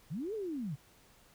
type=linear two-way sweep; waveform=sine; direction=up then down; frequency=123.47 to 453.9 to 123.47 Hz; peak=-35 dBFS; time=0.1-0.76 s; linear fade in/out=20 ms; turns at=0.34 s; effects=pink hiss -63 dBFS RMS until 1.34 s